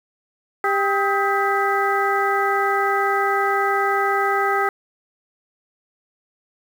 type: harmonic tone with a mistuned harmonic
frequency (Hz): 396.2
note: G4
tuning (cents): +18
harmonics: 1 / 2 / 3 / 4 / 5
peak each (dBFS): -23 / -22 / -22 / -26 / -26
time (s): 0.64-4.69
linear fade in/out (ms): 2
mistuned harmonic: 3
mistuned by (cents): +110
effects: 7-bit